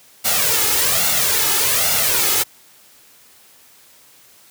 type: noise with flanger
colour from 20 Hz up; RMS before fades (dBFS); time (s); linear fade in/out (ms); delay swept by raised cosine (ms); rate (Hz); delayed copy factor
white; -17; 0.24-2.44; 20; 1.4 to 2.38; 1.2; +0.65
effects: white hiss -49 dBFS RMS until 4.5 s + high-pass 80 Hz 12 dB/octave